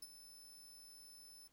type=tone with ADSR envelope; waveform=20% pulse; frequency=5274 Hz; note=E8; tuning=in tune; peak=-40 dBFS; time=0.02-1.48 s; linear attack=6 ms; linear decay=34 ms; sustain=-11 dB; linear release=12 ms; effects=pink hiss -75 dBFS RMS until 1.52 s